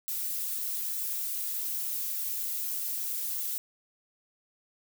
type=noise with flanger; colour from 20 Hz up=violet; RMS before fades=-33 dBFS; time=0.08-3.58 s; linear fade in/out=0 ms; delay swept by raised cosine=1.4 to 4.8 ms; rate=3.3 Hz; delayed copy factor=+0.95; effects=none